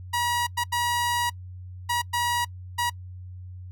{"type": "tone bursts at uneven times", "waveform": "sawtooth", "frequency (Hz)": 960, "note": "B5", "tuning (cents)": -49, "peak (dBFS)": -19, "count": 6, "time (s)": [[0.13, 0.47], [0.57, 0.64], [0.72, 1.3], [1.89, 2.02], [2.13, 2.45], [2.78, 2.9]], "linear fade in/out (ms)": 10, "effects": ["noise-tail reverb RT60 0.1 s tail -26 dB re dry", "added 91 Hz sine -37 dBFS peak until 3.71 s"]}